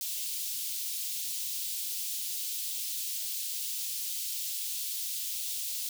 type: high-pass noise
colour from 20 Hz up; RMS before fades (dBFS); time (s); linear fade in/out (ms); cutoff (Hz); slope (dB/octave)
white; -35; 0.01-5.89; 2; 3100; 24
effects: none